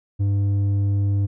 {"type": "tone with low-pass filter", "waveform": "square", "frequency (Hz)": 99.9, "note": "G2", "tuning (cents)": 33, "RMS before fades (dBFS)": -20, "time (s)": [0.19, 1.27], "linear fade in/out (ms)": 20, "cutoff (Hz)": 210, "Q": 0.93, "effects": []}